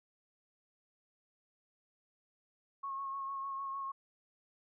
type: tone with vibrato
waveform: sine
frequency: 1092 Hz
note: C#6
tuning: 26 cents flat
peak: -37 dBFS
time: 2.83-3.92 s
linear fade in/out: 10 ms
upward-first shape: sine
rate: 6.6 Hz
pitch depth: 23 cents each way
effects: none